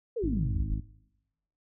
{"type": "exponential sweep", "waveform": "sine", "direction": "down", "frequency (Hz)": [503, 35.87], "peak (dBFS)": -28, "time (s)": [0.16, 0.75], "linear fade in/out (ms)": 10}
{"type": "harmonic tone", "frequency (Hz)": 52.1, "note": "G#1", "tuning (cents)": 6, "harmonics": [1, 2, 3, 4, 5, 6], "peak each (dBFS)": [-30, -36, -40, -42, -44, -46], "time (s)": [0.22, 0.81], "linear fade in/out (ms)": 20}
{"effects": ["noise-tail reverb RT60 0.9 s tail -19 dB re dry"]}